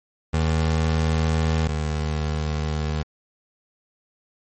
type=tone pair in turn; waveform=25% pulse; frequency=80 / 76.6 Hz; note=D#2 / D#2; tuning=+49 / -27 cents; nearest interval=minor second; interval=76 cents; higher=first; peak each=-15 / -19 dBFS; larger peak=first; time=0.33-1.68 / 1.68-3.03 s; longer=neither; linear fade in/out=10 ms; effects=MP3 32 kbps